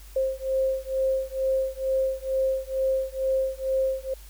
sine beating tone pair, 528 / 530.2 Hz, C5 / C5, +16 / +23 cents, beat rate 2.2 Hz, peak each -26 dBFS, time 0.16-4.14 s, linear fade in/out 5 ms, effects added 50 Hz sine -43 dBFS peak until 4.29 s + white hiss -52 dBFS RMS until 4.29 s

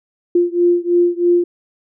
sine beating tone pair, 348.1 / 351.2 Hz, F4 / F4, -6 / +10 cents, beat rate 3.1 Hz, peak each -14 / -15 dBFS, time 0.35-1.44 s, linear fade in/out 5 ms, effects none

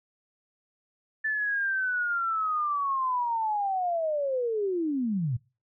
sine linear sweep, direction down, 1760 to 110 Hz, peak -25 dBFS, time 1.24-5.37 s, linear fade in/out 10 ms, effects noise-tail reverb RT60 0.3 s tail -22 dB re dry

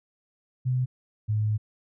sine tone pair in turn, 127.2 / 106.96 Hz, C3 / A2, -48 / -49 cents, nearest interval minor third, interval 301 cents, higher first, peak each -22 dBFS, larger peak neither, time 0.65-0.86 / 1.28-1.58 s, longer second, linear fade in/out 20 ms, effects none

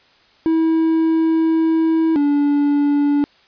triangle tone pair in turn, 323.6 / 288.3 Hz, E4 / D4, -32 / -32 cents, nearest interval major second, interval 200 cents, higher first, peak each -11 dBFS, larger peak neither, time 0.46-2.16 / 2.16-3.24 s, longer first, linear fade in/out 0 ms, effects white hiss -53 dBFS RMS until 3.47 s + resampled to 11025 Hz

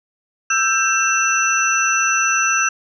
sine tone cluster, 1326 / 1576 / 2693 / 5940 Hz, E6 / G6 / E7 / F#8, +10 / +9 / +36 / +6 cents, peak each -20 dBFS, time 0.5-2.69 s, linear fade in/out 5 ms, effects none

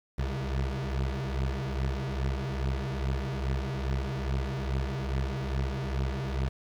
25% pulse beating tone pair, 65.41 / 67.81 Hz, C2 / C#2, 0 / -38 cents, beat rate 2.4 Hz, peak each -28 dBFS, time 0.18-6.49 s, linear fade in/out 10 ms, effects low-pass 5000 Hz 12 dB/octave + 9-bit

